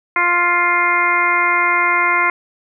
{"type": "harmonic tone", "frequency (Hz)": 350, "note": "F4", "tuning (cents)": 4, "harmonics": [1, 2, 3, 4, 5, 6, 7], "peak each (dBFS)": [-27, -26, -17, -20, -25, -16, -27], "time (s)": [0.16, 2.3], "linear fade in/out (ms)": 2, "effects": []}